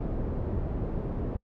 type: low-pass noise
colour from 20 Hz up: pink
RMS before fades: -31 dBFS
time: 0-1.37 s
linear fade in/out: 10 ms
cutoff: 460 Hz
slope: 12 dB/octave
effects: noise-tail reverb RT60 0.1 s tail -25 dB re dry